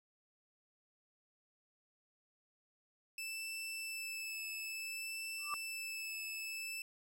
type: tone with vibrato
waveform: sawtooth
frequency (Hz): 2637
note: E7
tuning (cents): 0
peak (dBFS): -38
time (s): 3.18-6.82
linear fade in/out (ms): 2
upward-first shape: sine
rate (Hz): 0.57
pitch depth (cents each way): 13
type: tone with exponential growth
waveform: sine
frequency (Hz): 1174.7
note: D6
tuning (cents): 0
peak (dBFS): -33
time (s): 5.38-5.54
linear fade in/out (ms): 0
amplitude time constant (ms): 34
effects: none